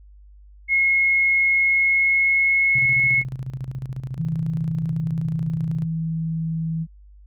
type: tone with pitch glide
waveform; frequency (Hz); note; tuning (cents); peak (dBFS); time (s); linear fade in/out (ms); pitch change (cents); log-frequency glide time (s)
sine; 2166 to 2181; C#7 to C#7; -41 to -29; -15; 0.68-3.24; 50; +12; 1.52-2.97
type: tone with tremolo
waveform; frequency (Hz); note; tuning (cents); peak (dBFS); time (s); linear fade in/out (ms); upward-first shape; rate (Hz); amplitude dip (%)
sine; 130.81; C3; 0; -25; 2.75-5.85; 5; square; 14; 70
type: tone with vibrato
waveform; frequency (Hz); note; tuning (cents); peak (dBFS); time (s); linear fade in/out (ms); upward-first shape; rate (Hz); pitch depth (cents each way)
sine; 162.2; E3; -28; -22; 4.16-6.87; 50; triangle; 20; 20
effects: added 50 Hz sine -44 dBFS peak until 7.26 s